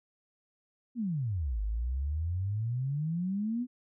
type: exponential two-way sweep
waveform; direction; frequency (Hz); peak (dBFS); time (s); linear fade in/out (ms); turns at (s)
sine; down then up; 254 to 50 to 254; -29; 0.95-3.67; 50; 1.61
effects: none